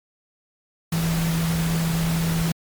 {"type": "tone in noise", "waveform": "sine", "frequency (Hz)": 164.81, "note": "E3", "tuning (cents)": 0, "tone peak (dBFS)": -20, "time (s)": [0.92, 2.52], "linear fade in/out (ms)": 5, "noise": "pink", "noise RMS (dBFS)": -29, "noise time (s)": [0.92, 2.52], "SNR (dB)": 6, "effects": ["MP3 96 kbps"]}